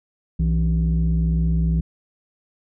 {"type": "tone pair together", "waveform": "sine", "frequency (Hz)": [62.3, 164.51], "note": ["B1", "E3"], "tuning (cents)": [16, -3], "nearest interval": "octave + perfect fourth", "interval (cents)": 1681, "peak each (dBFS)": [-17, -18], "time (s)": [0.39, 1.81], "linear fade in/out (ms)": 10, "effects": ["tanh soft clip ceiling -13 dBFS"]}